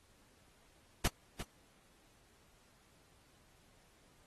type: noise with echo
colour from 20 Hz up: pink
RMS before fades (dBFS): -31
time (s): 1.04-1.08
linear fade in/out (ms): 10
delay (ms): 350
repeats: 1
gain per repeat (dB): -11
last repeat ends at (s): 1.43
effects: pink hiss -68 dBFS RMS until 4.26 s + AAC 32 kbps